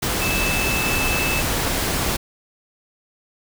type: tone in noise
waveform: sine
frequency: 2625 Hz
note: E7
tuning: 8 cents flat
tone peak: -23 dBFS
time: 0.21-1.41 s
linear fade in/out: 10 ms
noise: pink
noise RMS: -22 dBFS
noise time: 0.02-2.17 s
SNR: -4 dB
effects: none